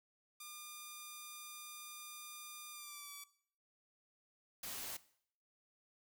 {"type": "tone with pitch glide", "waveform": "5% pulse", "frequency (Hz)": [1203, 1150], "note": ["D6", "D6"], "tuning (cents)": [41, -37], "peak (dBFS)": -37, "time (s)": [0.4, 3.24], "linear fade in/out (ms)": 5, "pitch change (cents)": -78, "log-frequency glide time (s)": [2.72, 3.12]}
{"type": "noise", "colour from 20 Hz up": "white", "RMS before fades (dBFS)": -45, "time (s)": [4.63, 4.97], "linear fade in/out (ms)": 5}
{"effects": ["noise-tail reverb RT60 0.6 s tail -18 dB re dry"]}